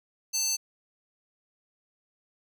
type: tone with high-pass filter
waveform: square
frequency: 890 Hz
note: A5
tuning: 20 cents sharp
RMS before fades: -28 dBFS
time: 0.33-0.57 s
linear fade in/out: 20 ms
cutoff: 5500 Hz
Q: 9
effects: none